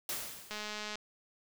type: noise with exponential decay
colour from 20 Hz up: white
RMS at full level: -35 dBFS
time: 0.09-0.92 s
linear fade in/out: 2 ms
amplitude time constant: 180 ms
type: click train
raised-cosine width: 0.2 ms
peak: -23 dBFS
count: 95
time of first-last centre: 0.51-0.955 s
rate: 211 Hz
effects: none